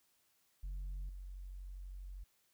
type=tone with level steps; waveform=sine; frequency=46.25 Hz; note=F#1; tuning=in tune; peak=-37 / -44 dBFS; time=0.63-2.24 s; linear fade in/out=10 ms; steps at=1.09 s; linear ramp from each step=2 ms; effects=tanh soft clip ceiling -39 dBFS + white hiss -75 dBFS RMS until 2.53 s